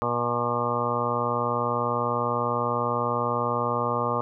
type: harmonic tone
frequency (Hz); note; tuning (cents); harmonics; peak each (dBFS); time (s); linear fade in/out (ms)
120; B2; -49; 1 / 2 / 3 / 4 / 5 / 6 / 7 / 8 / 9 / 10; -33 / -34 / -38 / -30 / -32 / -38 / -33 / -36 / -29 / -30; 0.02-4.21; 0
effects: none